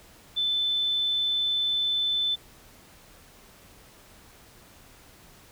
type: tone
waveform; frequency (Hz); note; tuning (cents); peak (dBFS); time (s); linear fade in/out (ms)
sine; 3520; A7; 0; -23; 0.36-2.36; 20
effects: pink hiss -53 dBFS RMS until 5.51 s